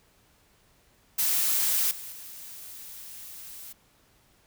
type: noise with level steps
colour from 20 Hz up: blue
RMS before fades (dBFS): -25 / -40 / -43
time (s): 1.18-3.73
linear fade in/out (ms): 10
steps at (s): 1.91 / 2.12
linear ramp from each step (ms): 2
effects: pink hiss -63 dBFS RMS until 4.46 s